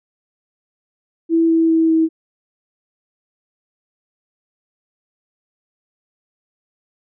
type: tone with pitch steps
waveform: sine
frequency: 329.6 / 327.1 / 324.7 / 322.3 Hz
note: E4 / E4 / E4 / E4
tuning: 0 / -13 / -26 / -39 cents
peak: -11 dBFS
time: 1.29-2.09 s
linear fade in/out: 50 ms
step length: 200 ms
effects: none